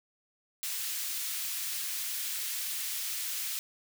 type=high-pass noise; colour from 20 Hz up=white; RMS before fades=-35 dBFS; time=0.63-3.59 s; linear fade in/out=0 ms; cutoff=2000 Hz; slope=12 dB/octave; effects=none